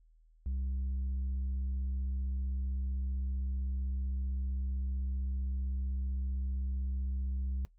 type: tone with tanh clipping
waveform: sine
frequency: 65.4 Hz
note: C2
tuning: in tune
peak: -33 dBFS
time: 0.46-7.65 s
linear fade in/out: 0 ms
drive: 4 dB
effects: noise-tail reverb RT60 0.1 s tail -19 dB re dry + added 40 Hz sine -60 dBFS peak until 7.78 s